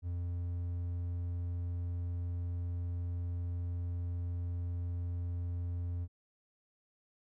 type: tone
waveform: triangle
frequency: 87.31 Hz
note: F2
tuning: in tune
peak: -32 dBFS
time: 0.02-6.08 s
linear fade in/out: 50 ms
effects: none